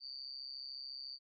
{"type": "tone with amplitude modulation", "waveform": "sine", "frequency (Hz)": 4600, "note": "D8", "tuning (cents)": -37, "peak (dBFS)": -40, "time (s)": [0, 1.19], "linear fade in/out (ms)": 50, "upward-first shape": "sine", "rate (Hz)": 134, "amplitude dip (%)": 90, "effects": []}